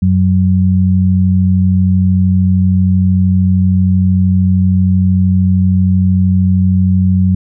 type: tone pair together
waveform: sine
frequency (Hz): 93 / 186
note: F#2 / F#3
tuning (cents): +9 / +9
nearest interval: octave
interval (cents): 1200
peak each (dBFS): -10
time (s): 0.02-7.35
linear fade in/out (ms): 5
effects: none